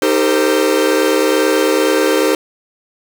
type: chord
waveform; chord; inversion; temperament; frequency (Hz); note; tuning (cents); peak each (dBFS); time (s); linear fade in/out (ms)
45% pulse; C minor seventh; first; equal with one note detuned; 311.1 / 392 / 454.2 / 523.3; Eb4 / G4 / Bb4 / C5; 0 / 0 / -45 / 0; -17; 0.02-2.35; 2
effects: none